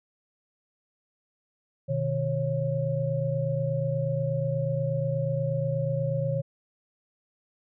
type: tone cluster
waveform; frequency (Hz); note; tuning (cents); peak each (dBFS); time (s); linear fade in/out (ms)
sine; 125.5 / 153.8 / 547; B2 / D#3 / C#5; +28 / -20 / -23; -29; 1.88-6.42; 20
effects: none